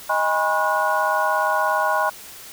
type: tone cluster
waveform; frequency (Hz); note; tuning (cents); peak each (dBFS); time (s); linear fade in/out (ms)
sine; 625 / 815 / 985 / 1082 / 1452; D#5 / G#5 / B5 / C#6 / F#6; +8 / -33 / -5 / -42 / -33; -24; 0.09-2.1; 10
effects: white hiss -40 dBFS RMS until 2.52 s